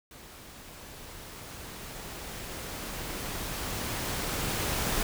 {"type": "noise with level ramp", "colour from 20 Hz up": "pink", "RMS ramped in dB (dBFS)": [-49, -29], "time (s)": [0.11, 5.03], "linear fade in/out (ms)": 2, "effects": []}